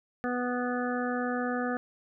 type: harmonic tone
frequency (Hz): 246.9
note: B3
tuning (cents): 0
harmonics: 1 / 2 / 3 / 5 / 6 / 7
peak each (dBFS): -31 / -34 / -36 / -38 / -39 / -39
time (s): 0.24-1.77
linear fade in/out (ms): 0
effects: none